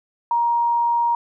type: tone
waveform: sine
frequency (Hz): 942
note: A#5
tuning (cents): +18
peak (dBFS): -16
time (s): 0.31-1.15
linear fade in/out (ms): 2
effects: none